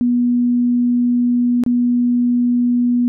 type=tone with dropouts; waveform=sine; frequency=243.2 Hz; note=B3; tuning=26 cents flat; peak=-12 dBFS; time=0.01-3.08 s; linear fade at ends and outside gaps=0 ms; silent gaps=1.637-1.663 s; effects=none